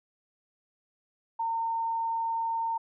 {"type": "tone", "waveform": "sine", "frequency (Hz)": 912, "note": "A#5", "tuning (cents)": -38, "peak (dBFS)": -27, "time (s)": [1.39, 2.78], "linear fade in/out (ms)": 10, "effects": []}